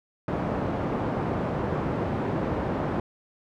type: band-pass noise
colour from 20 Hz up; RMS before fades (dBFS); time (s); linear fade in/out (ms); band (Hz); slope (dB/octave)
pink; -28; 0.28-3; 2; 100 to 920; 12
effects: none